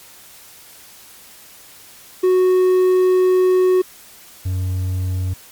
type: tone pair in turn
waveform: triangle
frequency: 368.8 / 92.2 Hz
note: F#4 / F#2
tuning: -6 / -6 cents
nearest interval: 2 octaves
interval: 2400 cents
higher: first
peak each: -9 / -16 dBFS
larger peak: first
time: 2.23-3.82 / 4.45-5.34 s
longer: first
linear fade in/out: 10 ms
effects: white hiss -43 dBFS RMS until 5.51 s + MP3 96 kbps